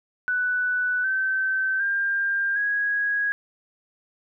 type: tone with pitch steps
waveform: sine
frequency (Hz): 1489 / 1542.4 / 1597.7 / 1655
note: F#6 / G6 / G6 / G#6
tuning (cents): +11 / -28 / +33 / -6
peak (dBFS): -21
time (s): 0.28-3.32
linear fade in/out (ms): 0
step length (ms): 760
effects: none